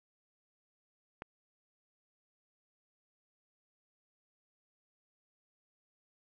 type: click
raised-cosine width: 0.5 ms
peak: -26 dBFS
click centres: 1.221 s
effects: none